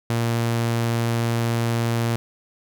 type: tone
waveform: sawtooth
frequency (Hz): 116.54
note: A#2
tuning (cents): 0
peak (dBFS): -16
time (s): 0.1-2.16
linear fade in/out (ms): 0
effects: none